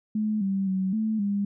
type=tone with pitch steps; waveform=sine; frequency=214.2 / 194.4 / 189.1 / 218.6 / 201.6 Hz; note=A3 / G3 / F#3 / A3 / G3; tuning=-46 / -14 / +38 / -11 / +49 cents; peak=-23 dBFS; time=0.15-1.45 s; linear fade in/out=5 ms; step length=260 ms; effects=none